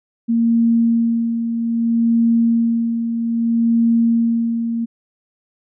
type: tone with tremolo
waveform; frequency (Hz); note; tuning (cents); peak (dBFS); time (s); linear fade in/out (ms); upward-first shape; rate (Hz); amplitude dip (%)
sine; 231.1; A#3; -15; -11; 0.28-4.86; 20; sine; 0.62; 55
effects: none